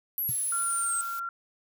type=linear sweep; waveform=sine; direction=down; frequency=11840 to 8090 Hz; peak=-27 dBFS; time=0.18-1.01 s; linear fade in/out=0 ms
type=noise; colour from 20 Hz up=blue; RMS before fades=-43 dBFS; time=0.28-1.2 s; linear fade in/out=10 ms
type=tone with exponential decay; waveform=sine; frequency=125.9 Hz; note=B2; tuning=34 cents sharp; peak=-29 dBFS; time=0.29-0.36 s; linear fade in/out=2 ms; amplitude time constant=15 ms
type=tone; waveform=sine; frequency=1375 Hz; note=F6; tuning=27 cents flat; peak=-31 dBFS; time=0.52-1.29 s; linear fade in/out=2 ms
effects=none